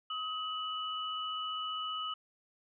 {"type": "tone pair together", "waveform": "sine", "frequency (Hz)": [1264.8, 2960], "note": ["D#6", "F#7"], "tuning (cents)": [28, 0], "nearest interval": "octave + minor third", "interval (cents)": 1472, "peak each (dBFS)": [-37, -38], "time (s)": [0.1, 2.14], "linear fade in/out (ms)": 5, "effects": []}